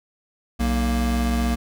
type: tone pair together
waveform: square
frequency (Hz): 62.3 / 233.8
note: B1 / A#3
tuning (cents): +16 / +5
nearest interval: octave + major seventh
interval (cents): 2289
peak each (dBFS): -22 / -24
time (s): 0.59-1.56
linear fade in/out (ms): 20
effects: none